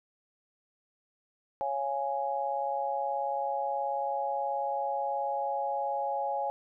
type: chord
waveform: sine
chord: Db major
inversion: none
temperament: just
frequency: 554.4 / 693 / 831.5 Hz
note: Db5 / F5 / Ab5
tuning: 0 / -14 / +2 cents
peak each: -34 / -36 / -31 dBFS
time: 1.61-6.5 s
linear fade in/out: 0 ms
effects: none